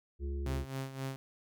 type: harmonic tone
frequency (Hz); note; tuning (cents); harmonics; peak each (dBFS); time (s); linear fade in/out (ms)
69.8; C#2; +13; 1 / 3 / 5 / 6; -34 / -50 / -44 / -53; 0.19-0.66; 50
type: tone with tremolo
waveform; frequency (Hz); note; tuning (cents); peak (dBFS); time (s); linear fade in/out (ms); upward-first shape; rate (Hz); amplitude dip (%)
sawtooth; 134; C3; +42; -31; 0.46-1.16; 0; sine; 3.8; 70
effects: none